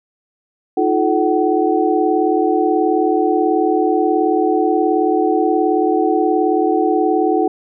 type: tone cluster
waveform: sine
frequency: 313.5 / 352.1 / 430.9 / 753 Hz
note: D#4 / F4 / A4 / F#5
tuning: +13 / +14 / -36 / +30 cents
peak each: -18 dBFS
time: 0.77-7.48 s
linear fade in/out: 5 ms
effects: none